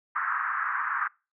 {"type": "band-pass noise", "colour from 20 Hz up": "pink", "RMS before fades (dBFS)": -29, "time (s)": [0.15, 1.08], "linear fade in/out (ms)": 10, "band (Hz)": [1100, 1700], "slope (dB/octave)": 48, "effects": ["noise-tail reverb RT60 0.3 s tail -25 dB re dry"]}